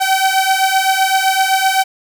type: beating tone pair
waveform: sawtooth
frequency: 763 / 770.8 Hz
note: G5 / G5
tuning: -47 / -29 cents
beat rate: 7.8 Hz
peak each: -11 dBFS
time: 0-1.84 s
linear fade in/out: 20 ms
effects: none